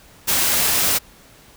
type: noise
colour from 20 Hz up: white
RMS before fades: -18 dBFS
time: 0.27-0.99 s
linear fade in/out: 20 ms
effects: pink hiss -48 dBFS RMS until 1.56 s